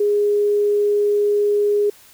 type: tone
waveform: sine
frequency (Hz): 412.6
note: G#4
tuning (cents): -11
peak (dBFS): -14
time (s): 0-1.9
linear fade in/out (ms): 5
effects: white hiss -48 dBFS RMS until 2.13 s